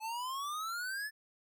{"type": "exponential sweep", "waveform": "square", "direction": "up", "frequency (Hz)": [860, 1760], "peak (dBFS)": -37, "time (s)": [0, 1.11], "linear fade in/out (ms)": 50, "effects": []}